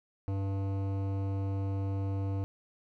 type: tone with hard clipping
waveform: sine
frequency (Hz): 97.7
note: G2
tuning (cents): -5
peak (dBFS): -32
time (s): 0.28-2.44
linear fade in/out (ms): 0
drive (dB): 15
effects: none